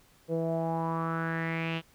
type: tone with low-pass filter sweep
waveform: sawtooth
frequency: 164.1 Hz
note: E3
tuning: 8 cents flat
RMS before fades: -31 dBFS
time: 0.28-1.82 s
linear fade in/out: 50 ms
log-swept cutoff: 490 to 3000 Hz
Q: 5.2
effects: pink hiss -62 dBFS RMS until 1.94 s